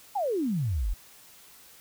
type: exponential sweep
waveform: sine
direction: down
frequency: 870 to 38.89 Hz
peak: -25 dBFS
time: 0.15-0.94 s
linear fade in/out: 10 ms
effects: white hiss -53 dBFS RMS until 1.8 s